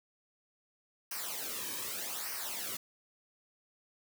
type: noise with flanger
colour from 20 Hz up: white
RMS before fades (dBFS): -39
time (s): 1.11-2.77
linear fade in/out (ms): 5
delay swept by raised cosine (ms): 0.27 to 1.47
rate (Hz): 0.83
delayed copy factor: -0.75
effects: none